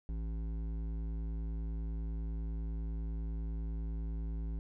sine tone with hard clipping, 55 Hz, A1, in tune, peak -37 dBFS, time 0.09-4.59 s, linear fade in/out 0 ms, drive 11 dB, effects none

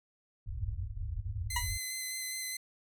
white low-pass noise, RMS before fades -37 dBFS, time 0.46-1.78 s, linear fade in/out 10 ms, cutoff 110 Hz, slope 96 dB/octave
10% pulse tone with vibrato, 2047 Hz, C7, 38 cents flat, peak -27 dBFS, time 1.5-2.57 s, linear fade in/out 5 ms, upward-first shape square, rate 4.9 Hz, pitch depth 10 cents each way
20% pulse tone with exponential decay, 968 Hz, B5, 35 cents flat, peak -22 dBFS, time 1.56-1.68 s, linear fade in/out 5 ms, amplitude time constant 24 ms
effects none

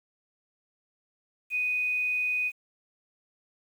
sine tone with quantisation, 2489 Hz, D#7, in tune, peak -25 dBFS, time 1.5-2.52 s, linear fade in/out 50 ms, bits 9, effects none

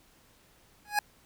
25% pulse tone with exponential growth, 830.6 Hz, G#5, in tune, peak -17 dBFS, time 0.85-0.99 s, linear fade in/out 2 ms, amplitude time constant 30 ms, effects pink hiss -62 dBFS RMS until 1.25 s

